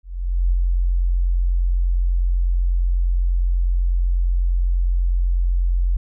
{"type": "tone with ADSR envelope", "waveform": "sine", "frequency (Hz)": 44.14, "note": "F1", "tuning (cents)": 19, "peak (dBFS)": -13, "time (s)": [0.03, 5.97], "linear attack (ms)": 490, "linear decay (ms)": 15, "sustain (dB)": -2, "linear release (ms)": 4, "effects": []}